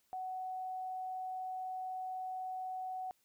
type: tone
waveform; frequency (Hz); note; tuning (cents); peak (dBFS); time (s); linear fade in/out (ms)
sine; 746; F#5; +14; -38; 0.13-3.11; 0
effects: white hiss -75 dBFS RMS until 3.24 s